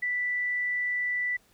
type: tone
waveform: sine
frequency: 1974 Hz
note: B6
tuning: 1 cent flat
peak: -26 dBFS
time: 0.02-1.37 s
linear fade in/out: 10 ms
effects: pink hiss -63 dBFS RMS until 1.53 s